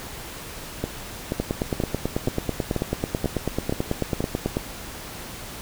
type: two click trains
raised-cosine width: 2 ms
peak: -10 / -9 dBFS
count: 8 / 30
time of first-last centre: 0.84-4.205 / 1.4-4.569 s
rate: 2.08 / 9.15 Hz
effects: pink hiss -37 dBFS RMS until 5.61 s